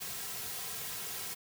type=noise with comb filter; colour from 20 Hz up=white; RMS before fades=-40 dBFS; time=0-1.35 s; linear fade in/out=20 ms; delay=3.4 ms; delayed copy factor=-0.7; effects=none